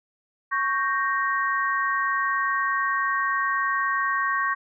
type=chord; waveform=sine; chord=G diminished; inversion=second; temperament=equal; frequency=1108.7 / 1568 / 1864.7 Hz; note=Db6 / G6 / Bb6; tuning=0 / 0 / 0 cents; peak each=-24 / -28 / -27 dBFS; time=0.51-4.55 s; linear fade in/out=20 ms; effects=none